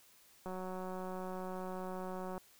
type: click train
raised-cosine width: 1 ms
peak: -30 dBFS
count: 356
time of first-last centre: 0.46-2.379 s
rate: 185 Hz
effects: white hiss -64 dBFS RMS until 2.59 s